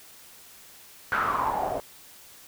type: noise with low-pass filter sweep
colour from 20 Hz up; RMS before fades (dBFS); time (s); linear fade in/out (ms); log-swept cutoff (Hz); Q
white; -27; 1.12-1.8; 0; 1500 to 620; 6.8
effects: white hiss -50 dBFS RMS until 2.47 s